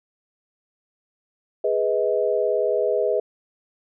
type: chord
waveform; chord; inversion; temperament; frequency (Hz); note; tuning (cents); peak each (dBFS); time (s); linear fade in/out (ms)
sine; G# minor; none; equal with one note detuned; 415.3 / 493.9 / 633.9; G#4 / B4 / D#5; 0 / 0 / +32; -23; 1.64-3.2; 5
effects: none